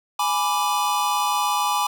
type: chord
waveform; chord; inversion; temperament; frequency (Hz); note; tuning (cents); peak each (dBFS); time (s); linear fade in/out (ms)
square; G# diminished; none; equal; 830.6 / 987.8 / 1174.7; G#5 / B5 / D6; 0 / 0 / 0; -25; 0.19-1.87; 5
effects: none